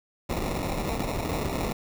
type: noise with sample-and-hold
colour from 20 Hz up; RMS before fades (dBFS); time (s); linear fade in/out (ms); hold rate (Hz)
pink; -29; 0.29-1.73; 10; 1575
effects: none